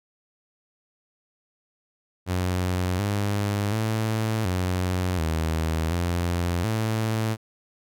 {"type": "tone with pitch steps", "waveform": "sawtooth", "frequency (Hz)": [91, 101.9, 110.3, 91.3, 80.2, 87, 110.5], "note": ["F#2", "G#2", "A2", "F#2", "E2", "F2", "A2"], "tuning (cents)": [-28, -32, 5, -23, -47, -6, 8], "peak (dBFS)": -19, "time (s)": [2.26, 7.37], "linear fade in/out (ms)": 50, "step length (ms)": 730, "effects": []}